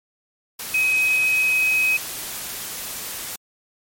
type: tone in noise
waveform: sine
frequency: 2533 Hz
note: D#7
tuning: 30 cents sharp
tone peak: -16 dBFS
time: 0.74-1.97 s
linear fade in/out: 5 ms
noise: white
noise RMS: -31 dBFS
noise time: 0.59-3.36 s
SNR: +12 dB
effects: MP3 64 kbps